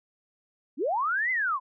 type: linear two-way sweep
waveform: sine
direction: up then down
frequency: 225.1 to 2080 to 973 Hz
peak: -24 dBFS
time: 0.77-1.6 s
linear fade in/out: 50 ms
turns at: 1.31 s
effects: none